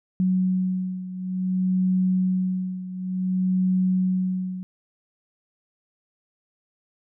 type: beating tone pair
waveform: sine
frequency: 185 / 185.56 Hz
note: F#3 / F#3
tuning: 0 / +5 cents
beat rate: 0.56 Hz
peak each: -22 / -26 dBFS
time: 0.2-4.63 s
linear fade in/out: 0 ms
effects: none